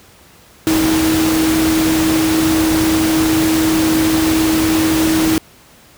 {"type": "tone in noise", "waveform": "sine", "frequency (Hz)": 318.8, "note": "D#4", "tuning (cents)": 42, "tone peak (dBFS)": -12, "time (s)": [0.67, 5.38], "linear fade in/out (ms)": 0, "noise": "pink", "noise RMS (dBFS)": -19, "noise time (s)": [0.67, 5.38], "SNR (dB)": 4, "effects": ["pink hiss -45 dBFS RMS until 5.97 s", "high-pass 60 Hz 12 dB/octave"]}